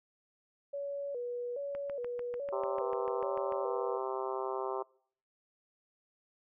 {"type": "tone with vibrato", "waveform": "sine", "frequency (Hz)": 523.3, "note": "C5", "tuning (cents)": 0, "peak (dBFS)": -35, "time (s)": [0.73, 3.98], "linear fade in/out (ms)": 10, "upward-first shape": "square", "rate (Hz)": 1.2, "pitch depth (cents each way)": 130}
{"type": "click train", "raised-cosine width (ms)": 0.5, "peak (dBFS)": -31, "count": 13, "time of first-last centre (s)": [1.75, 3.523], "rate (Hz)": 6.77}
{"type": "harmonic tone", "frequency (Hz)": 130.81, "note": "C3", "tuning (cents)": 0, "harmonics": [3, 4, 5, 6, 7, 8, 9, 10], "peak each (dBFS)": [-37, -42, -42, -43, -42, -42, -46, -50], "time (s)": [2.52, 4.83], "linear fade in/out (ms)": 10}
{"effects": ["noise-tail reverb RT60 0.6 s tail -25 dB re dry"]}